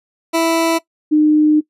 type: tone pair in turn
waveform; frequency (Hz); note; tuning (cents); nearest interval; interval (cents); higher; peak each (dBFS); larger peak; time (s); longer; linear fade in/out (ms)
20% pulse / sine; 329.6 / 304.1; E4 / D#4; 0 / -40; minor second; 140; first; -8; neither; 0.33-0.79 / 1.11-1.61; second; 20
effects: noise-tail reverb RT60 0.1 s tail -20 dB re dry + resampled to 32000 Hz